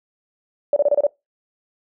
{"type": "tone bursts", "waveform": "sine", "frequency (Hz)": 578, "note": "D5", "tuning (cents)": -28, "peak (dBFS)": -12, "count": 6, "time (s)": [0.73, 1.068], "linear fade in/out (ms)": 2, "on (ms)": 33, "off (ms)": 28, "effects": ["noise-tail reverb RT60 0.2 s tail -23 dB re dry"]}